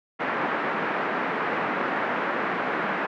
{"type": "band-pass noise", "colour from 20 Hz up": "white", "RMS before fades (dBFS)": -27, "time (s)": [0.19, 3.07], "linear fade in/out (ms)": 20, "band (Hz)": [180, 1800], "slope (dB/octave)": 24, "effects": []}